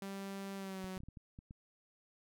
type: tone with pitch glide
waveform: sawtooth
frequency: 196 to 187.26 Hz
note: G3 to F#3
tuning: 0 to +21 cents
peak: -38 dBFS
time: 0.02-0.98 s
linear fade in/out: 2 ms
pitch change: -79 cents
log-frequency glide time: 0.56-0.86 s
type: clicks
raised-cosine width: 5 ms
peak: -38 dBFS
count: 8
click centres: 0.843 / 0.972 / 1.004 / 1.035 / 1.086 / 1.172 / 1.389 / 1.509 s
effects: none